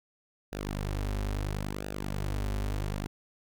sawtooth tone with flanger, 50.2 Hz, G1, 42 cents sharp, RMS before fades -33 dBFS, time 0.52-3.07 s, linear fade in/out 5 ms, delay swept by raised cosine 0.92 to 6.42 ms, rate 0.74 Hz, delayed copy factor -0.75, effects none

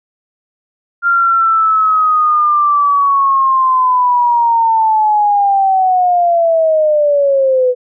sine linear sweep, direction down, 1396.9 to 493.9 Hz, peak -8 dBFS, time 1.02-7.75 s, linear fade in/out 50 ms, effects none

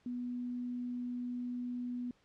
sine tone, 245.5 Hz, B3, 10 cents flat, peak -36 dBFS, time 0.06-2.11 s, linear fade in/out 2 ms, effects pink hiss -70 dBFS RMS until 2.24 s + low-pass 5000 Hz 12 dB/octave

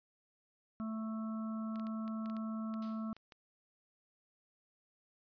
harmonic tone, 220.4 Hz, A3, 3 cents sharp, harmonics 1 / 3 / 5 / 6, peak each -37 / -52 / -52 / -51 dBFS, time 0.8-3.13 s, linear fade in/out 0 ms
clicks, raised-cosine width 0.2 ms, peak -36 dBFS, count 10, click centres 1.758 / 1.797 / 1.869 / 2.079 / 2.259 / 2.299 / 2.367 / 2.74 / 3.166 / 3.322 s
blue noise with exponential decay, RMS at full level -46 dBFS, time 2.82-3.17 s, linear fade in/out 2 ms, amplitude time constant 76 ms
effects resampled to 11025 Hz

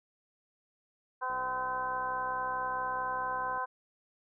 harmonic tone, 255.5 Hz, C4, 41 cents flat, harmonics 2 / 3 / 4 / 5 / 6, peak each -43 / -39 / -33 / -45 / -39 dBFS, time 1.21-3.66 s, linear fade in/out 20 ms
click train, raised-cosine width 1 ms, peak -35 dBFS, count 148, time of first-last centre 1.3-3.576 s, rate 64.6 Hz
effects none

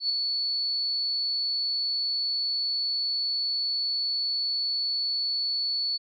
sine tone with ADSR envelope, 4435 Hz, C#8, in tune, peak -21 dBFS, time 0-5.98 s, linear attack 97 ms, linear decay 4 ms, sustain -4 dB, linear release 23 ms, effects none

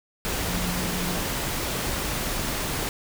sine tone in noise, 178.9 Hz, F3, 42 cents sharp, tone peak -30 dBFS, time 0.47-1.17 s, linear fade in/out 0 ms, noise pink, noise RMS -28 dBFS, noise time 0.25-2.89 s, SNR -5 dB, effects none

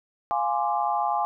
sine chord, D half-diminished seventh, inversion first, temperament equal, 698.5 / 830.6 / 1046.5 / 1174.7 Hz, F5 / Ab5 / C6 / D6, 0 / 0 / 0 / 0 cents, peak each -28 / -25 / -30 / -31 dBFS, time 0.31-1.25 s, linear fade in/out 0 ms, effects none

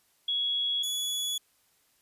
sine / sawtooth tone pair in turn, 3345 / 3394 Hz, G#7 / G#7, +12 / +37 cents, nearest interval unison, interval 25 cents, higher second, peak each -26 dBFS, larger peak neither, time 0.28-0.83 / 0.83-1.38 s, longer neither, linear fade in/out 5 ms, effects white hiss -68 dBFS RMS until 2.01 s + resampled to 32000 Hz

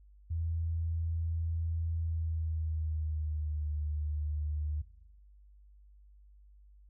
sine tone with pitch glide, 82.41 to 75.14 Hz, E2 to D2, 0 to +40 cents, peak -31 dBFS, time 0.3-4.82 s, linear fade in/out 10 ms, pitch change -160 cents, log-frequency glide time 1.97-3.71 s, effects noise-tail reverb RT60 0.8 s tail -18 dB re dry + added 50 Hz sine -55 dBFS peak until 6.89 s

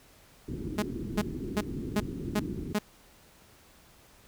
white low-pass noise, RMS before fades -36 dBFS, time 0.48-2.73 s, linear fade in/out 2 ms, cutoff 370 Hz, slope 48 dB/octave
sawtooth tone bursts, 209.3 Hz, G#3, 14 cents sharp, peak -21 dBFS, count 6, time 0.78-2.788 s, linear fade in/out 5 ms, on 43 ms, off 350 ms
effects pink hiss -58 dBFS RMS until 4.27 s

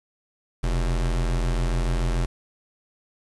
square tone pair together, 43.27 / 122.8 Hz, F1 / B2, -15 / -9 cents, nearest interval octave + tritone, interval 1806 cents, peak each -22 / -32 dBFS, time 0.63-2.26 s, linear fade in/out 10 ms, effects resampled to 24000 Hz + 8-bit

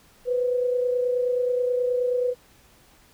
sine tone pair together, 493.9 / 523.3 Hz, B4 / C5, 0 / 0 cents, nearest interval minor second, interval 100 cents, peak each -21 / -31 dBFS, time 0.25-2.35 s, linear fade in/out 50 ms, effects pink hiss -56 dBFS RMS until 3.13 s

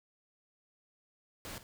pink noise with echo, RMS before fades -44 dBFS, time 1.45-1.58 s, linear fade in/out 0 ms, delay 50 ms, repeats 1, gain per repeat -13 dB, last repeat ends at 1.63 s, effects none

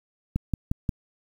click train, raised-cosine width 5 ms, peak -12 dBFS, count 4, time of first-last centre 0.36-0.892 s, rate 5.64 Hz, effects 8-bit

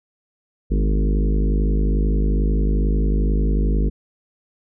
harmonic tone with a mistuned harmonic, 51.2 Hz, G#1, 24 cents flat, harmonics 1 / 3 / 4 / 5 / 6 / 7 / 8 / 9, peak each -16 / -26 / -28 / -30 / -32 / -33 / -34 / -35 dBFS, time 0.7-3.9 s, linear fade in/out 20 ms, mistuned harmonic 4, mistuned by +38 cents, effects none

